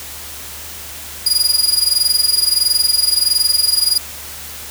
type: tone with amplitude modulation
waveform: sawtooth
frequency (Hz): 4880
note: D#8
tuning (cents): -34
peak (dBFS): -6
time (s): 1.26-3.98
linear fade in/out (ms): 5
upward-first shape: sine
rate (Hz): 21.5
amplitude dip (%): 80
effects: added 74 Hz sine -40 dBFS peak until 4.7 s + white hiss -31 dBFS RMS until 4.7 s